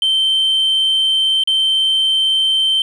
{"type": "tone with dropouts", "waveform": "sine", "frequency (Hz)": 3111, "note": "G7", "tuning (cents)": -14, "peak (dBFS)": -10, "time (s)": [0.02, 2.82], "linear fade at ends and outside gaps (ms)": 2, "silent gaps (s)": [1.437, 1.474], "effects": ["tanh soft clip ceiling -10 dBFS", "8-bit"]}